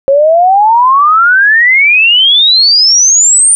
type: exponential sweep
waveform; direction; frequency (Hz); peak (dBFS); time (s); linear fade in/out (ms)
sine; up; 537 to 9210; -3; 0.08-3.55; 0
effects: none